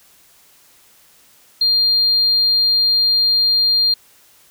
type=tone; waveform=sine; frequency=4200 Hz; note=C8; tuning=6 cents sharp; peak=-11 dBFS; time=1.61-3.94 s; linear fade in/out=5 ms; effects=tanh soft clip ceiling -7 dBFS + white hiss -51 dBFS RMS until 4.5 s